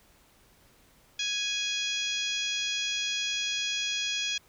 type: harmonic tone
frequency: 830.6 Hz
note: G#5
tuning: in tune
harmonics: 2 / 3 / 4 / 5 / 6 / 7 / 8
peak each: -41 / -34 / -31 / -41 / -39 / -40 / -40 dBFS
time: 1.19-4.38 s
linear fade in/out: 5 ms
effects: pink hiss -61 dBFS RMS until 4.48 s